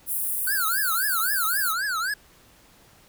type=high-pass noise; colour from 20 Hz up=pink; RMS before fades=-27 dBFS; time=0.06-1.75 s; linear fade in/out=50 ms; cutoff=9500 Hz; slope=48 dB/octave
type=tone with vibrato; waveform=square; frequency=1470 Hz; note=F#6; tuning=12 cents flat; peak=-25 dBFS; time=0.47-2.14 s; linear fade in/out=5 ms; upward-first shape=triangle; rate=3.8 Hz; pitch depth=280 cents each way
effects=pink hiss -55 dBFS RMS until 3.08 s